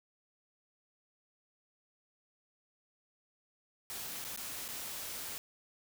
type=noise with dropouts; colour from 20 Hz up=white; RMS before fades=-42 dBFS; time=3.9-5.38 s; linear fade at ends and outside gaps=0 ms; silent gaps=4.242-4.248 / 4.362-4.374 / 4.68-4.687 s; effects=none